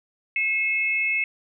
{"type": "tone pair together", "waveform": "sine", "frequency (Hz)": [2165, 2600], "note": ["C#7", "E7"], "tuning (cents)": [-41, -24], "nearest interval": "minor third", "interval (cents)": 317, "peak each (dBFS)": [-23, -24], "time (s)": [0.36, 1.24], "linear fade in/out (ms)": 2, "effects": []}